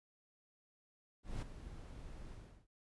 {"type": "noise with ADSR envelope", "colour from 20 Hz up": "brown", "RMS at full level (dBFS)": -38, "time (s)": [1.23, 2.67], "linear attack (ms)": 190, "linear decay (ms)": 11, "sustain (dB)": -12, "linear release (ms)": 350, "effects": ["resampled to 24000 Hz"]}